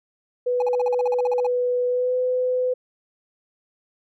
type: tone with pitch glide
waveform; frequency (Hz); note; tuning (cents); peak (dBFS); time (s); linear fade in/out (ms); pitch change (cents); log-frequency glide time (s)
sine; 493.9 to 504.3; B4 to B4; 0 to +36; -19; 0.46-2.74; 10; +36; 1.88-2.15
type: tone bursts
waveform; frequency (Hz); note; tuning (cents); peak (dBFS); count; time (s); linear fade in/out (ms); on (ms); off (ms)
triangle; 833; G#5; +5; -22; 14; 0.6-1.467; 2; 22; 43
effects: none